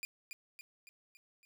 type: tone with echo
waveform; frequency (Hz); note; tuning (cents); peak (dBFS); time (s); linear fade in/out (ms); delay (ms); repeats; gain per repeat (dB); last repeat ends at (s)
sawtooth; 2414; D7; +47; -35; 0.03-0.05; 0; 280; 5; -5; 1.45
effects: none